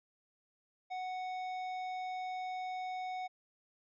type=tone with tanh clipping; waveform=sine; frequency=740 Hz; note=F#5; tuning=in tune; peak=-39 dBFS; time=0.9-3.28 s; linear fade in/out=20 ms; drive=12 dB; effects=resampled to 16000 Hz